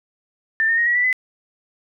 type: tone with pitch steps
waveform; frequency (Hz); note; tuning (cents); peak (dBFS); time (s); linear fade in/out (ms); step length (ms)
sine; 1785 / 1828.8 / 1873.7 / 1919.8 / 1966.9 / 2015; A6 / A#6 / A#6 / B6 / B6 / B6; +24 / -34 / +8 / -50 / -8 / +34; -15; 0.6-1.128; 0; 88
effects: none